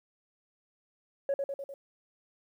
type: tone with echo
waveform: sine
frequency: 554.4 Hz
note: C#5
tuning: in tune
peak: -24 dBFS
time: 1.29-1.34 s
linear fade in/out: 2 ms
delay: 100 ms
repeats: 4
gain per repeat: -4 dB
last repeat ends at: 1.74 s
effects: tanh soft clip ceiling -24 dBFS + 11-bit